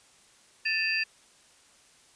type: tone cluster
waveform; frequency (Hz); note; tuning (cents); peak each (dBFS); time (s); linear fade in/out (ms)
sine; 1769 / 2532 / 2709 / 4705; A6 / D#7 / E7 / D8; +9 / +30 / +47 / +2; -30 / -30 / -32 / -32; 0.65-1.04; 10
effects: white hiss -59 dBFS RMS until 2.15 s + resampled to 22050 Hz